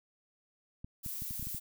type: clicks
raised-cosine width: 5 ms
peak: -31 dBFS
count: 8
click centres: 0.845 / 1.062 / 1.221 / 1.309 / 1.396 / 1.427 / 1.47 / 1.547 s
type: noise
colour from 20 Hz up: violet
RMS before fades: -40 dBFS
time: 1.03-1.6 s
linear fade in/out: 20 ms
effects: none